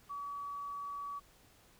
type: tone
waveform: sine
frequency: 1139 Hz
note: C#6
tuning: 47 cents sharp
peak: -39 dBFS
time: 0.09-1.2 s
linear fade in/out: 20 ms
effects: pink hiss -64 dBFS RMS until 1.79 s